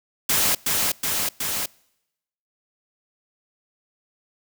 white noise with echo, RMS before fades -20 dBFS, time 0.29-0.55 s, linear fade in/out 5 ms, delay 370 ms, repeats 3, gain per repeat -2 dB, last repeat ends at 1.66 s, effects noise-tail reverb RT60 0.9 s tail -26 dB re dry

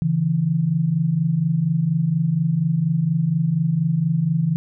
sine tone pair together, 140.6 / 164.81 Hz, C#3 / E3, +25 / 0 cents, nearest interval minor third, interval 275 cents, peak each -22 / -18 dBFS, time 0.02-4.56 s, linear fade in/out 0 ms, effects none

